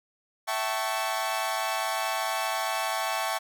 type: chord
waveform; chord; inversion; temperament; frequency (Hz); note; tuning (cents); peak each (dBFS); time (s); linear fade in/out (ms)
sawtooth; A dominant seventh; second; equal with one note detuned; 659.3 / 767.4 / 880 / 1108.7; E5 / G5 / A5 / C#6; 0 / -37 / 0 / 0; -29; 0.47-3.39; 20
effects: none

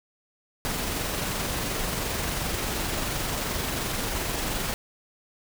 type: noise with amplitude modulation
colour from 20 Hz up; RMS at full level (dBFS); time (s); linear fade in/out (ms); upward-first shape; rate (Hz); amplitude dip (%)
pink; -28; 0.65-4.74; 0; sine; 22.8; 25
effects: none

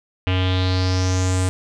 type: tone with low-pass filter sweep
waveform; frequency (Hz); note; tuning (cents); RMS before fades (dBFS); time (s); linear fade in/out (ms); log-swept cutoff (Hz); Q
square; 92.5; F#2; 0; -19; 0.27-1.49; 0; 2800 to 8700; 4.7
effects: none

